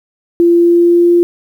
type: tone with pitch glide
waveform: sine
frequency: 342.8 to 346.8 Hz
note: F4 to F4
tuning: -32 to -12 cents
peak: -5 dBFS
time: 0.4-1.23 s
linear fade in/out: 0 ms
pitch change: +20 cents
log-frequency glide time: 0.54-1.12 s
effects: 7-bit